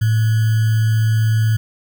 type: tone with sample-and-hold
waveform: sine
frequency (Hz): 110.5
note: A2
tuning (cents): +8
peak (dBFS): -12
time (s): 0.01-1.57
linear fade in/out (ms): 10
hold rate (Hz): 1575
effects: none